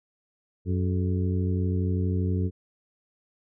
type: harmonic tone with a mistuned harmonic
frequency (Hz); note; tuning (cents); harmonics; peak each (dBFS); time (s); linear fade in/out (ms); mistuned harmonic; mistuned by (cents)
92.5; F#2; 0; 1 / 2 / 3 / 4 / 5; -24 / -30 / -34 / -36 / -38; 0.65-2.51; 50; 5; -93
effects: none